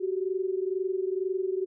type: tone pair together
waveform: sine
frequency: 371 / 393.1 Hz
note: F#4 / G4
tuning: +5 / +5 cents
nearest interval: minor second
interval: 100 cents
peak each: -28 / -31 dBFS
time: 0-1.66 s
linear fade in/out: 20 ms
effects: none